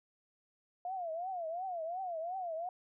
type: tone with vibrato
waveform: sine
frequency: 699 Hz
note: F5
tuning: 1 cent sharp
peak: -36 dBFS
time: 0.85-2.69 s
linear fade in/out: 2 ms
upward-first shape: triangle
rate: 2.8 Hz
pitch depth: 190 cents each way
effects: none